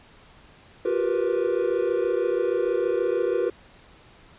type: tone cluster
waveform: triangle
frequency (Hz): 355.3 / 390 / 470.2 / 496.5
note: F4 / G4 / A#4 / B4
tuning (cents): +30 / -9 / +15 / +9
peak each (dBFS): -25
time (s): 0.85-3.5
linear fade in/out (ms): 5
effects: pink hiss -52 dBFS RMS until 4.38 s + resampled to 8000 Hz